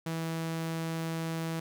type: tone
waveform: sawtooth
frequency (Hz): 163.4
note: E3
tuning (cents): -15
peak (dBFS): -28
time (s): 0.06-1.6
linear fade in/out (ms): 5
effects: none